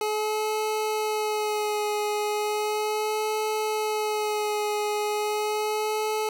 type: tone with vibrato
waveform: 25% pulse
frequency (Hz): 425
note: G#4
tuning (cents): +40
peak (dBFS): -21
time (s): 0.01-6.29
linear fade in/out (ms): 2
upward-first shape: sine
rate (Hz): 0.36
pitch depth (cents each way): 25
effects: none